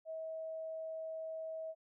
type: tone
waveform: sine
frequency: 642 Hz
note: E5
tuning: 46 cents flat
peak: -40 dBFS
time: 0.05-1.75 s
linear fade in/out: 50 ms
effects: none

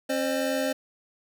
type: tone cluster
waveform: square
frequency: 269.3 / 524 / 606 Hz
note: C#4 / C5 / D#5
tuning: -50 / +2 / -46 cents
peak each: -30 dBFS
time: 0.09-0.73 s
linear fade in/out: 10 ms
effects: none

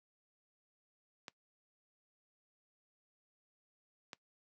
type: clicks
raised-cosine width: 0.2 ms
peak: -27 dBFS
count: 2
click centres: 1.282 / 4.132 s
effects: noise-tail reverb RT60 0.1 s tail -22 dB re dry + high-pass 150 Hz 12 dB/octave

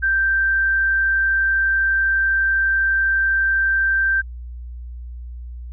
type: tone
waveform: sine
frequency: 1568 Hz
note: G6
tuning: in tune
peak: -15 dBFS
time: 0.02-4.22 s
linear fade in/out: 20 ms
effects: added 60 Hz sine -30 dBFS peak until 5.72 s

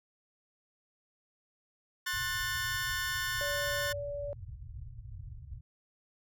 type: chord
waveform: sawtooth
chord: F# diminished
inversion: second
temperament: just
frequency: 1065.6 / 1480 / 1776 Hz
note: C6 / F#6 / A6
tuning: +31 / 0 / +16 cents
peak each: -37 / -33 / -31 dBFS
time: 2.06-3.93 s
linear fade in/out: 10 ms
type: low-pass noise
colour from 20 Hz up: white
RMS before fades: -45 dBFS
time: 2.13-5.61 s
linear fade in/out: 10 ms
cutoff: 130 Hz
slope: 96 dB/octave
type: tone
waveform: sine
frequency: 575 Hz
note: D5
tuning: 37 cents flat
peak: -35 dBFS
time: 3.41-4.33 s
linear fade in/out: 0 ms
effects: none

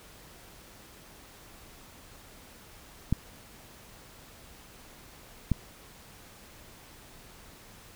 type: clicks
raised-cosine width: 5 ms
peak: -11 dBFS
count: 2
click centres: 3.126 / 5.517 s
effects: pink hiss -52 dBFS RMS until 7.95 s

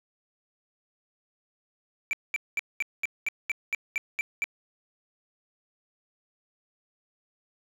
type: tone bursts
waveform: triangle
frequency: 2335 Hz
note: D7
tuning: 11 cents flat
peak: -23 dBFS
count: 11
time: 2.11-4.441 s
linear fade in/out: 0 ms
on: 21 ms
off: 210 ms
effects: none

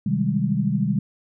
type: chord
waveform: sine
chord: Ab major seventh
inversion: first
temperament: just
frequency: 129.78 / 155.74 / 194.67 / 207.7 Hz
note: C3 / Eb3 / G3 / Ab3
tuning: -14 / +2 / -12 / 0 cents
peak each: -26 / -25 / -23 / -25 dBFS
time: 0.06-0.99 s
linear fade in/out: 5 ms
effects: none

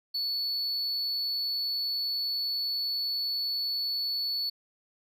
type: tone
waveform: triangle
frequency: 4435 Hz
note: C#8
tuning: in tune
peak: -27 dBFS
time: 0.14-4.5 s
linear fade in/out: 10 ms
effects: none

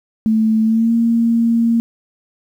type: tone with pitch glide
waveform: sine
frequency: 220 to 231.2 Hz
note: A3 to A#3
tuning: 0 to -14 cents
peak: -11 dBFS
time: 0.26-1.8 s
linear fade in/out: 0 ms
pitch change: +86 cents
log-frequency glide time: 0.63-0.93 s
effects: 8-bit

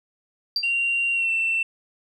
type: tone with exponential decay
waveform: sine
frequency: 4699 Hz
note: D8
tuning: in tune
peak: -16 dBFS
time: 0.56-0.72 s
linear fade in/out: 2 ms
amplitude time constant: 34 ms
type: tone with pitch glide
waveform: sine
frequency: 2763 to 2686 Hz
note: F7 to E7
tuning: -19 to +32 cents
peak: -19 dBFS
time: 0.63-1.63 s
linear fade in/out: 5 ms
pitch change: -49 cents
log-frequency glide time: 1.13-1.3 s
effects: tanh soft clip ceiling -16 dBFS

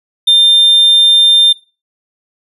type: tone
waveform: triangle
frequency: 3600 Hz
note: A7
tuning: 39 cents sharp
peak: -3 dBFS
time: 0.27-1.53 s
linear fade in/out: 10 ms
effects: noise-tail reverb RT60 0.3 s tail -19 dB re dry + resampled to 32000 Hz

